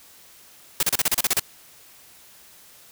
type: noise bursts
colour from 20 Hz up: white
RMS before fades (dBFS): -20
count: 10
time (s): 0.8-1.396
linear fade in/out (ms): 2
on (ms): 29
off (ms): 34
effects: white hiss -50 dBFS RMS until 2.91 s